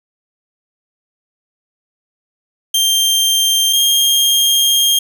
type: tone pair in turn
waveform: sawtooth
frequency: 3169 / 3219 Hz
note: G7 / G7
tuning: +18 / +45 cents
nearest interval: unison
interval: 27 cents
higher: second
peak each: -8 / -7 dBFS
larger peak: second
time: 2.74-3.73 / 3.73-4.99 s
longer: second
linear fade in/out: 5 ms
effects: none